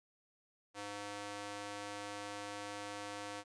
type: tone with high-pass filter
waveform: square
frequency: 102.3 Hz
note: G#2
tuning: 26 cents flat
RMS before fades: -45 dBFS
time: 0.74-3.44 s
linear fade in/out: 50 ms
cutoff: 470 Hz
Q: 0.7
effects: resampled to 22050 Hz